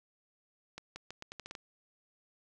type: accelerating click train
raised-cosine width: 0.2 ms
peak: -26 dBFS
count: 9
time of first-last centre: 0.78-1.552 s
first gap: 180 ms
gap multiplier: 0.81
effects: none